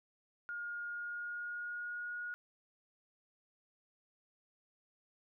sine tone with pitch glide, 1423 to 1444.5 Hz, F6 to F#6, +32 to -42 cents, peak -39 dBFS, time 0.49-2.34 s, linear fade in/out 0 ms, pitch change +26 cents, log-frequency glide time 0.86-2.17 s, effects none

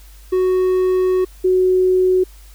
triangle / sine tone pair in turn, 370 / 370 Hz, F#4 / F#4, 0 / 0 cents, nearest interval unison, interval 0 cents, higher neither, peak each -11 / -11 dBFS, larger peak neither, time 0.32-1.25 / 1.44-2.24 s, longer first, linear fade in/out 10 ms, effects added 50 Hz sine -39 dBFS peak until 2.54 s + white hiss -49 dBFS RMS until 2.54 s

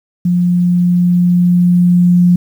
sine tone with level ramp, 176.9 Hz, F3, 23 cents sharp, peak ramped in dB -9 to -5 dBFS, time 0.25-2.36 s, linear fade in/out 5 ms, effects 7-bit

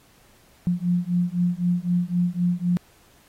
sine beating tone pair, 174.61 / 178.51 Hz, F3 / F3, 0 / +38 cents, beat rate 3.9 Hz, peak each -23 / -23 dBFS, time 0.67-2.77 s, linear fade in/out 0 ms, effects pink hiss -57 dBFS RMS until 3.28 s + AAC 48 kbps

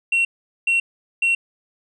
sine tone bursts, 2729 Hz, F7, 41 cents flat, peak -13 dBFS, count 3, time 0.12-1.35 s, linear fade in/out 5 ms, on 130 ms, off 420 ms, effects tanh soft clip ceiling -14 dBFS

